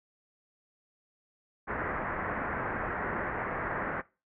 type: low-pass noise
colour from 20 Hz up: white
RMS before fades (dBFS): -34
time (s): 1.67-4.02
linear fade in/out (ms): 20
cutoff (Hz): 1900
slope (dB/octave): 48
effects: noise-tail reverb RT60 0.3 s tail -21 dB re dry